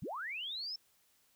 sine linear sweep, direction up, 86.8 to 5370 Hz, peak -38 dBFS, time 0.02-0.76 s, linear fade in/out 5 ms, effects white hiss -71 dBFS RMS until 1.35 s

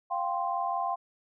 sine chord, F suspended second, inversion none, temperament equal, 698.5 / 784 / 1046.5 Hz, F5 / G5 / C6, 0 / 0 / 0 cents, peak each -32 dBFS, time 0.1-0.96 s, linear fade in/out 20 ms, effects none

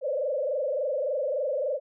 sine tone with frequency modulation, 556 Hz, C#5, 5 cents sharp, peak -25 dBFS, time 0.01-1.8 s, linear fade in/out 50 ms, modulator 23.5 Hz, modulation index 2.3, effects none

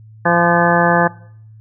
harmonic tone with a mistuned harmonic, 172.1 Hz, F3, 25 cents flat, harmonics 1 / 2 / 3 / 4 / 5 / 6 / 7 / 9 / 10, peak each -18 / -22 / -18 / -19 / -19 / -22 / -22 / -21 / -18 dBFS, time 0.25-1.08 s, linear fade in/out 10 ms, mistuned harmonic 9, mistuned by -19 cents, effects noise-tail reverb RT60 0.6 s tail -20 dB re dry + added 109 Hz sine -38 dBFS peak until 1.6 s

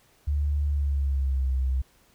sine tone with pitch glide, 72.7 to 65.14 Hz, D2 to C2, -17 to -7 cents, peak -22 dBFS, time 0.27-1.82 s, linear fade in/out 10 ms, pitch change -190 cents, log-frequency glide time 0.67-1.51 s, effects pink hiss -61 dBFS RMS until 2.14 s

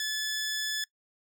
15% pulse tone, 1727 Hz, A6, 33 cents flat, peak -23 dBFS, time 0-0.84 s, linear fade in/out 2 ms, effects noise-tail reverb RT60 0.1 s tail -22 dB re dry

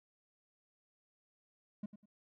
triangle tone with echo, 207.7 Hz, G#3, in tune, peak -36 dBFS, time 1.83-1.86 s, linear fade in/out 5 ms, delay 99 ms, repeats 2, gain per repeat -12 dB, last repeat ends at 2.058 s, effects none

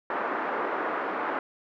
white band-pass noise, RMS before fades -30 dBFS, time 0.1-1.39 s, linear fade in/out 2 ms, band 270 to 1500 Hz, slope 24 dB/octave, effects none

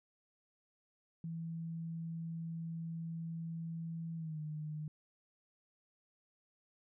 sine tone with pitch glide, 164.81 to 152.89 Hz, E3 to D#3, 0 to -30 cents, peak -39 dBFS, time 1.24-4.88 s, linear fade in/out 2 ms, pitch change -130 cents, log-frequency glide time 4.16-4.4 s, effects none

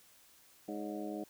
harmonic tone with a mistuned harmonic, 104.2 Hz, G#2, 6 cents sharp, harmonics 2 / 3 / 4 / 5 / 6 / 7, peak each -44 / -41 / -46 / -48 / -47 / -48 dBFS, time 0.68-1.24 s, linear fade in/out 5 ms, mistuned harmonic 5, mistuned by +99 cents, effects white hiss -63 dBFS RMS until 1.29 s

